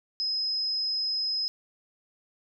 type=tone; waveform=sine; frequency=5090 Hz; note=D#8; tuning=39 cents sharp; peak=-26 dBFS; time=0.2-1.48 s; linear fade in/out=0 ms; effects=none